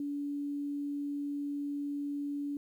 sine tone, 286.7 Hz, D4, 42 cents flat, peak -33 dBFS, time 0-2.57 s, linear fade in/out 2 ms, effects 11-bit

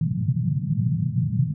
white band-pass noise, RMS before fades -23 dBFS, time 0.01-1.54 s, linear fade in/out 2 ms, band 110 to 170 Hz, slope 48 dB/octave, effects none

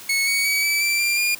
sawtooth tone with pitch steps, 2200 / 2235 / 2270 / 2305 / 2342 / 2378 / 2416 Hz, C#7 / C#7 / C#7 / D7 / D7 / D7 / D7, -14 / +14 / +41 / -33 / -5 / +21 / +48 cents, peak -15 dBFS, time 0.09-1.35 s, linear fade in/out 5 ms, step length 180 ms, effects white hiss -40 dBFS RMS until 1.39 s + high-pass 60 Hz 12 dB/octave

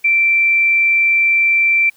sine tone, 2345 Hz, D7, 3 cents flat, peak -10 dBFS, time 0.04-1.9 s, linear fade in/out 10 ms, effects white hiss -53 dBFS RMS until 1.96 s

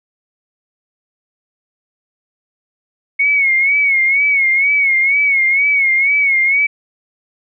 sine tone with vibrato, 2200 Hz, C#7, 14 cents flat, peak -10 dBFS, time 3.19-6.67 s, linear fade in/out 10 ms, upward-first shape sine, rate 2.1 Hz, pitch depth 77 cents each way, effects none

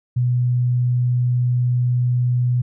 sine tone, 123.47 Hz, B2, in tune, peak -15 dBFS, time 0.16-2.62 s, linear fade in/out 10 ms, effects none

